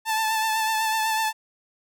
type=tone with vibrato; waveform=sawtooth; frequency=880 Hz; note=A5; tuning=in tune; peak=-18 dBFS; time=0.05-1.33 s; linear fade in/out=50 ms; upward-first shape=triangle; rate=8 Hz; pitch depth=33 cents each way; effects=none